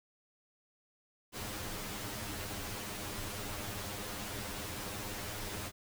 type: noise with comb filter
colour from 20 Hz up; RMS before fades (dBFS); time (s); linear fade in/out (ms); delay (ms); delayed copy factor
pink; -41; 1.32-5.72; 50; 9.8; +0.95
effects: none